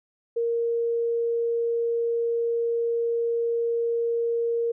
sine tone, 466.2 Hz, A#4, in tune, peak -22 dBFS, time 0.36-4.72 s, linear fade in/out 10 ms, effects none

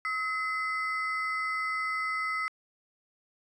triangle ring-modulated tone, 1661.2 Hz, G#6, in tune, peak -24 dBFS, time 0.05-2.48 s, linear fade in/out 0 ms, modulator 377 Hz, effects resampled to 24000 Hz

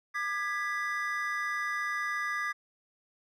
triangle chord, G# diminished, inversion second, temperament equal with one note detuned, 1201.4 / 1661.2 / 1975.5 Hz, D6 / G#6 / B6, +39 / 0 / 0 cents, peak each -33 dBFS, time 0.14-2.53 s, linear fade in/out 20 ms, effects none

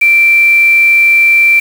sine tone with quantisation, 2349 Hz, D7, in tune, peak -4 dBFS, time 0.01-1.6 s, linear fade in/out 10 ms, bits 4, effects none

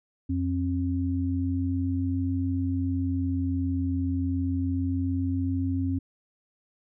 sine tone pair together, 89.4 / 267.9 Hz, F2 / C4, +41 / +41 cents, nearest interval octave + perfect fifth, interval 1900 cents, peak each -27 / -27 dBFS, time 0.29-5.99 s, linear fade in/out 10 ms, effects none

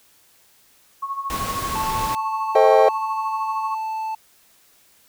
sine tone with tremolo, 1100 Hz, C#6, 14 cents flat, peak -22 dBFS, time 1.02-3.75 s, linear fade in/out 10 ms, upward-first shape sine, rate 13 Hz, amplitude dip 70%
pink noise, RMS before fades -29 dBFS, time 1.3-2.15 s, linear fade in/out 0 ms
triangle tone, 880 Hz, A5, in tune, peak -22 dBFS, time 1.75-4.15 s, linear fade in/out 5 ms
triangle chord, A half-diminished seventh, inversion none, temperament just, 440 / 528 / 633.6 / 792 Hz, A4 / C5 / Eb5 / G5, 0 / +16 / +31 / +18 cents, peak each -15 dBFS, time 2.55-2.89 s, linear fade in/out 5 ms
effects white hiss -56 dBFS RMS until 5.08 s

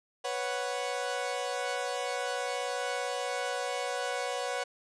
sawtooth chord, B suspended second, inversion none, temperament equal, 493.9 / 554.4 / 740 Hz, B4 / C#5 / F#5, 0 / 0 / 0 cents, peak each -32 dBFS, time 0.24-4.64 s, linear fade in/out 10 ms, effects resampled to 22050 Hz

